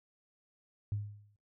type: tone with exponential decay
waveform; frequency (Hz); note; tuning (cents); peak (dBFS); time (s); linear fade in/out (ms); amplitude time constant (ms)
sine; 103.4; G#2; -7; -29; 0.92-1.36; 0; 94
effects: noise-tail reverb RT60 0.2 s tail -19 dB re dry + tanh soft clip ceiling -25 dBFS